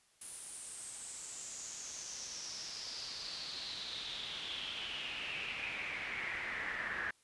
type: noise with band-pass filter sweep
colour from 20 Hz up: brown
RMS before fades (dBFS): -43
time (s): 0.21-7.11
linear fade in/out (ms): 5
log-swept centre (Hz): 10000 to 1700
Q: 5.8
effects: white hiss -70 dBFS RMS until 7.23 s + resampled to 24000 Hz